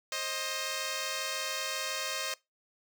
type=tone pair together; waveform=5% pulse; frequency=530.1 / 623 Hz; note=C5 / D#5; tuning=+23 / +2 cents; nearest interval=minor third; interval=279 cents; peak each=-24 dBFS; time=0.12-2.34 s; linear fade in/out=2 ms; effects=noise-tail reverb RT60 0.2 s tail -22 dB re dry